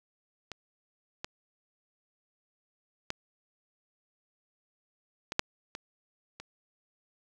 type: clicks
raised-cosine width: 0.2 ms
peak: -22 / -18 / -15 / -17 / -6 / -21 / -25 dBFS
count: 7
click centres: 0.517 / 1.245 / 3.104 / 5.321 / 5.394 / 5.751 / 6.4 s
effects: none